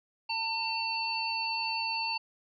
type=harmonic tone; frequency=901 Hz; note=A5; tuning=41 cents sharp; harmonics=1 / 3 / 5; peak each=-34 / -34 / -34 dBFS; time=0.29-2.18 s; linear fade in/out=10 ms; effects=none